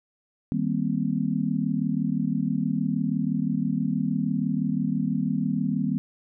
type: chord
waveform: sine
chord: C minor seventh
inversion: first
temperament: just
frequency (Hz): 156.98 / 196.22 / 235.5 / 261.6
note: Eb3 / G3 / Bb3 / C4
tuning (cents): +16 / +2 / +18 / 0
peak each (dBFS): -29 / -27 / -28 / -29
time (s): 0.52-5.98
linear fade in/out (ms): 0
effects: none